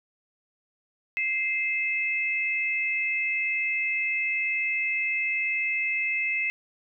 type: tone pair together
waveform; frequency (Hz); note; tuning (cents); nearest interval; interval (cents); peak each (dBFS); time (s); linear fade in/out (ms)
sine; 2093 / 2599; C7 / E7; 0 / -25; major third; 375; -27; 1.17-6.5; 0
effects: none